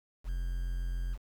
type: tone with quantisation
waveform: triangle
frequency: 43.65 Hz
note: F1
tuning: in tune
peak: -29 dBFS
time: 0.24-1.18 s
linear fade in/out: 50 ms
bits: 9
effects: none